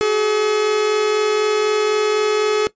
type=tone pair together; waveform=45% pulse; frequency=382.3 / 426.3 Hz; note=G4 / G#4; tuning=-43 / +45 cents; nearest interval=major second; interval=188 cents; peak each=-24 / -15 dBFS; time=0.01-2.67 s; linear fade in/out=0 ms; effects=noise-tail reverb RT60 0.1 s tail -17 dB re dry + resampled to 16000 Hz